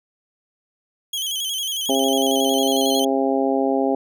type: tone with vibrato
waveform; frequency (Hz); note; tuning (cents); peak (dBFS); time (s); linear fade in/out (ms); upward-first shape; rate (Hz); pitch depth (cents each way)
sawtooth; 3186; G7; +27; -20; 1.13-3.05; 5; square; 11; 60
type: tone with exponential growth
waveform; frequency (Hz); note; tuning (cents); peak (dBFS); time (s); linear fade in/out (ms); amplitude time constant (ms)
triangle; 4182; C8; -2; -26; 1.8-3; 5; 260
type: harmonic tone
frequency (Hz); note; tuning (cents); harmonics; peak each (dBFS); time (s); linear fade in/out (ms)
134.8; C#3; -48; 2 / 3 / 4 / 5 / 6; -21 / -23 / -24 / -25 / -26; 1.89-3.95; 2
effects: none

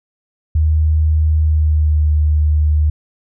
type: tone with pitch glide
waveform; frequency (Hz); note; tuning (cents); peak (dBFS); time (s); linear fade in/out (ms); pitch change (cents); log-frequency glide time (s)
sine; 77.78 to 75.87; D#2 to D#2; 0 to -43; -10; 0.55-2.9; 5; -43; 1.38-2.05
effects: none

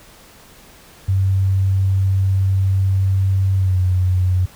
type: tone with pitch glide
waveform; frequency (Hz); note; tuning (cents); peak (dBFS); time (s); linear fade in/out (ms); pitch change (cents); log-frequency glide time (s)
sine; 96 to 91.72; G2 to F#2; -36 to -15; -13; 1.08-4.46; 10; -79; 3.56-3.79
effects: pink hiss -45 dBFS RMS until 4.55 s

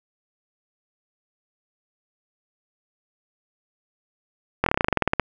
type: slowing click train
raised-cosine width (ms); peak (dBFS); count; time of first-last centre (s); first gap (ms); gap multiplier
0.5; -3; 15; 4.64-5.197; 23; 1.08
effects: none

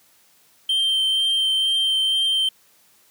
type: tone with vibrato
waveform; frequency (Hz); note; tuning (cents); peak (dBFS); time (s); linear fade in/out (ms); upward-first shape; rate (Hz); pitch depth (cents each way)
triangle; 3136; G7; 0; -16; 0.69-2.49; 5; sine; 2.1; 11
effects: white hiss -57 dBFS RMS until 3.1 s + high-pass 80 Hz 12 dB/octave

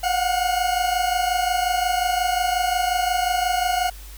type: tone pair together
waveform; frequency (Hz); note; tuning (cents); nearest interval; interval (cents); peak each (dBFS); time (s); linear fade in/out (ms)
40% pulse; 714.4 / 740; F5 / F#5; +39 / 0; minor second; 61; -21 / -22; 0.03-3.9; 10
effects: added 50 Hz sine -37 dBFS peak until 4.17 s + white hiss -45 dBFS RMS until 4.17 s

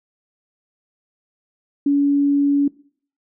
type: tone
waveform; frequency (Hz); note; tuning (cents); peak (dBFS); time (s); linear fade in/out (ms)
sine; 283.7; C#4; +40; -13; 1.86-2.68; 5
effects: noise-tail reverb RT60 0.5 s tail -21 dB re dry

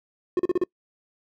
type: tone bursts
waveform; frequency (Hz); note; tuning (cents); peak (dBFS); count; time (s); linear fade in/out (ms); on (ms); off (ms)
triangle; 360; F#4; -47; -16; 5; 0.37-0.638; 2; 24; 37
effects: noise-tail reverb RT60 0.1 s tail -26 dB re dry

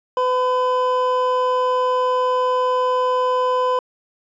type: tone pair together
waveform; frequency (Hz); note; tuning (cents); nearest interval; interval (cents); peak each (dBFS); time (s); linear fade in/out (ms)
triangle; 504.7 / 1010; B4 / B5; +38 / +39; octave; 1201; -17; 0.17-3.79; 2
effects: resampled to 16000 Hz

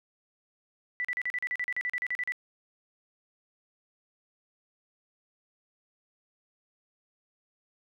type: tone bursts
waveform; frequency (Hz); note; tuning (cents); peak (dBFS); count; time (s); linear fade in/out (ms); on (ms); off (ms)
sine; 1975.5; B6; 0; -28; 16; 1-2.321; 0; 46; 39
effects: none

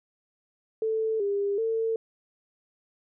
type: tone with pitch steps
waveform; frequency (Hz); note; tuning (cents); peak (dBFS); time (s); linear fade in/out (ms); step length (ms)
sine; 441.8 / 402.1 / 449.5; A4 / G4 / A4; +7 / +44 / +37; -24; 0.82-1.96; 2; 380
effects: none

